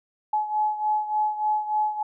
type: beating tone pair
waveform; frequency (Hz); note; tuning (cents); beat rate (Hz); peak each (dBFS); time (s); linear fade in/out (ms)
sine; 850 / 853.4; G#5 / G#5; +40 / +47; 3.4; -23 / -28; 0.33-2.03; 5
effects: none